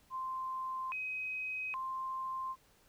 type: tone with pitch steps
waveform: sine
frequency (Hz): 1043 / 2526 / 1049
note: C6 / D#7 / C6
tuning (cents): -6 / +26 / +4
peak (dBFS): -36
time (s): 0.1-2.56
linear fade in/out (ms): 50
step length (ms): 820
effects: pink hiss -67 dBFS RMS until 2.88 s